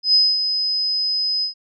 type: tone with ADSR envelope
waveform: sine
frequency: 5040 Hz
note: D#8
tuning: 21 cents sharp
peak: -10 dBFS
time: 0.03-1.54 s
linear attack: 110 ms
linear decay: 230 ms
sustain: -8 dB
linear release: 110 ms
effects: none